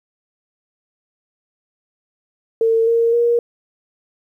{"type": "tone with pitch steps", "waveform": "sine", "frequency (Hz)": [452.7, 462.5, 472.5], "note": ["A4", "A#4", "A#4"], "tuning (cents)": [49, -14, 23], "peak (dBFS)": -12, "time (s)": [2.61, 3.39], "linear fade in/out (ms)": 2, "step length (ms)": 260, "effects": ["9-bit"]}